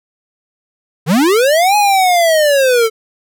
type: linear two-way sweep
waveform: square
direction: up then down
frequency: 133.3 to 842 to 435.9 Hz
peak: -9 dBFS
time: 1.06-2.9 s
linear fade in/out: 50 ms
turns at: 1.76 s
effects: none

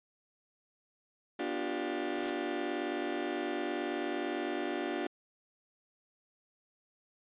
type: chord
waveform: 30% pulse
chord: G dominant seventh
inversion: first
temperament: just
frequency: 245 / 294 / 352.8 / 392 Hz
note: B3 / D4 / F4 / G4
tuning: -14 / +2 / +18 / 0 cents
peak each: -40 / -35 / -34 / -38 dBFS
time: 1.39-5.07 s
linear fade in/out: 5 ms
type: noise with exponential growth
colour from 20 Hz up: white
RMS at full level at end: -39 dBFS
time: 1.9-2.3 s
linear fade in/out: 1 ms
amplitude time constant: 86 ms
effects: resampled to 8000 Hz

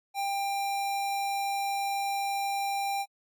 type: tone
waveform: square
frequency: 794 Hz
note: G5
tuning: 22 cents sharp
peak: -29 dBFS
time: 0.14-3.06 s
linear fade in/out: 50 ms
effects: AAC 64 kbps

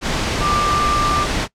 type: tone in noise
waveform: sine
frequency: 1185 Hz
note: D6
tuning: 15 cents sharp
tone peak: -16 dBFS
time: 0.4-1.27 s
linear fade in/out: 50 ms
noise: pink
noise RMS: -20 dBFS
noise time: 0.01-1.48 s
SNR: +1 dB
effects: noise-tail reverb RT60 0.1 s tail -21 dB re dry + low-pass 6000 Hz 12 dB/octave

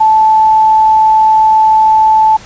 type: tone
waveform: sine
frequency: 873 Hz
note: A5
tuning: 14 cents flat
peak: -4 dBFS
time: 0-2.37 s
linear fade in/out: 10 ms
effects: pink hiss -34 dBFS RMS until 2.45 s + resampled to 16000 Hz

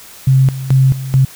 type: tone with tremolo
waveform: sine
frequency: 132.7 Hz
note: C3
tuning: 25 cents sharp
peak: -6 dBFS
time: 0.27-1.25 s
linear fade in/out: 5 ms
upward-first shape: square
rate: 2.3 Hz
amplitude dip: 80%
effects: white hiss -37 dBFS RMS until 1.35 s

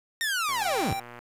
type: linear sweep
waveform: sawtooth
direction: down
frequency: 1859 to 65.41 Hz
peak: -22 dBFS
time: 0.21-0.93 s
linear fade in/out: 0 ms
type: click train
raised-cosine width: 0.5 ms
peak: -28 dBFS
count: 85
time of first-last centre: 0.49-1.19 s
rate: 120 Hz
type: tone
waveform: square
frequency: 784 Hz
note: G5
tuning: in tune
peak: -30 dBFS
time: 0.61-1 s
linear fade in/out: 5 ms
effects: resampled to 32000 Hz + 8-bit

